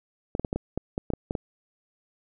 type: clicks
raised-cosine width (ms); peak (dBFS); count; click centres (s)
2; -14; 11; 0.351 / 0.396 / 0.448 / 0.529 / 0.56 / 0.776 / 0.979 / 1.103 / 1.136 / 1.309 / 1.352
effects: none